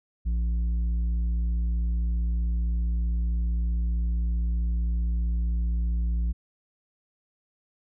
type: tone with tanh clipping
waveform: sine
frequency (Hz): 57.7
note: A#1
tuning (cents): -17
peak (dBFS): -24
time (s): 0.25-6.33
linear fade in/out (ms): 20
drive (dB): 6
effects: none

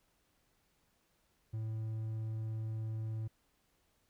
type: tone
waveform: triangle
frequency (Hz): 110.4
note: A2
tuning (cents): +6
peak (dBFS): -34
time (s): 1.53-3.28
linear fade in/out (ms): 10
effects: pink hiss -75 dBFS RMS until 4.09 s

